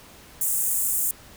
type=high-pass noise; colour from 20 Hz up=pink; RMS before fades=-24 dBFS; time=0.41-1.11 s; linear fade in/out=2 ms; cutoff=7400 Hz; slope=48 dB/octave; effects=pink hiss -48 dBFS RMS until 1.36 s